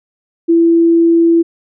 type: tone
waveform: sine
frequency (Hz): 334.4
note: E4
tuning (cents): +25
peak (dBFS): -6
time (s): 0.48-1.43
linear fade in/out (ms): 20
effects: none